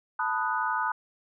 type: chord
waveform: sine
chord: B dominant seventh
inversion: third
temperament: equal with one note detuned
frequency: 880 / 991.8 / 1244.5 / 1480 Hz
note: A5 / B5 / D#6 / F#6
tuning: 0 / +7 / 0 / 0 cents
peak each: -31 dBFS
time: 0.19-0.92 s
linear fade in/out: 5 ms
effects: none

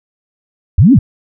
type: linear two-way sweep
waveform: sine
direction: up then down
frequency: 61.5 to 293.7 to 70.8 Hz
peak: -3 dBFS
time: 0.78-0.99 s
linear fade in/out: 5 ms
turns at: 0.93 s
effects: none

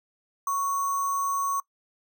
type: tone with sample-and-hold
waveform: sine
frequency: 1111 Hz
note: C#6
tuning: 4 cents sharp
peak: -24 dBFS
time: 0.47-1.6 s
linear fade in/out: 2 ms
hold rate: 7350 Hz
effects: noise-tail reverb RT60 0.1 s tail -23 dB re dry

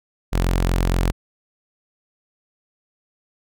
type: tone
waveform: sawtooth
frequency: 44.21 Hz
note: F1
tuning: 22 cents sharp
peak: -13 dBFS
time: 0.32-1.12 s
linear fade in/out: 20 ms
effects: none

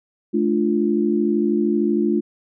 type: tone cluster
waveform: sine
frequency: 216.9 / 294.9 / 347.9 Hz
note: A3 / D4 / F4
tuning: -25 / +7 / -7 cents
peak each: -20 / -22 / -20 dBFS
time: 0.33-2.21 s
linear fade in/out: 20 ms
effects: none

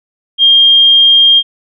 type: tone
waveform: sine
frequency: 3214 Hz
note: G7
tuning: 43 cents sharp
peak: -3 dBFS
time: 0.38-1.43 s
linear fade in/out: 50 ms
effects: none

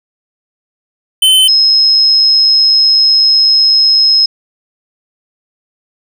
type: tone pair in turn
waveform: square / sine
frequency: 3061 / 5148 Hz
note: G7 / E8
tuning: -42 / -42 cents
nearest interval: major sixth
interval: 900 cents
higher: second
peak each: -5 dBFS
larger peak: neither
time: 1.22-1.48 / 1.48-4.26 s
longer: second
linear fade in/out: 5 ms
effects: none

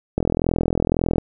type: click train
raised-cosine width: 2 ms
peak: -5 dBFS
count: 43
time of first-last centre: 0.18-1.182 s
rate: 41.9 Hz
effects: none

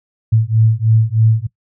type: beating tone pair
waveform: sine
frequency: 109.7 / 112.9 Hz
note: A2 / A2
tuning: -5 / +45 cents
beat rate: 3.2 Hz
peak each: -13 dBFS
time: 0.32-1.47 s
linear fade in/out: 10 ms
effects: noise-tail reverb RT60 0.1 s tail -20 dB re dry

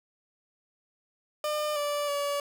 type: tone with pitch steps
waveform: 30% pulse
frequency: 602 / 583 / 572 Hz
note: D5 / D5 / D5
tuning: +43 / -13 / -46 cents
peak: -25 dBFS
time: 1.44-2.4 s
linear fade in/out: 2 ms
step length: 320 ms
effects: none

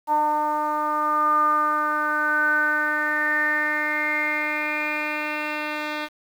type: tone with low-pass filter sweep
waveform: 10% pulse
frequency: 301.7 Hz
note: D4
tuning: 47 cents sharp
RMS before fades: -23 dBFS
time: 0.07-6.09 s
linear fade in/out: 50 ms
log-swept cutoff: 930 to 3100 Hz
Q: 9.6
effects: 8-bit

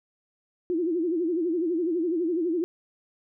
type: tone with vibrato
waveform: sine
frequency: 338.9 Hz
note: E4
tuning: 48 cents sharp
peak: -23 dBFS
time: 0.7-2.64 s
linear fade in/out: 0 ms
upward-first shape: sine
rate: 12 Hz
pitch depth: 130 cents each way
effects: none

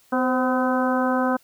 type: harmonic tone with a mistuned harmonic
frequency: 253.9 Hz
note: B3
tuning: 48 cents sharp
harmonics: 1 / 2 / 3 / 4 / 5 / 6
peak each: -22 / -25 / -27 / -28 / -29 / -30 dBFS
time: 0.12-1.37 s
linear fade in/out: 10 ms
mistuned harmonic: 2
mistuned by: +44 cents
effects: white hiss -58 dBFS RMS until 1.43 s

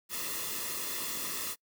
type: noise with comb filter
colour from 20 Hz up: white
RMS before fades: -36 dBFS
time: 0.09-1.56 s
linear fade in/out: 50 ms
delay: 1.3 ms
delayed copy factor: -0.7
effects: noise-tail reverb RT60 0.1 s tail -25 dB re dry

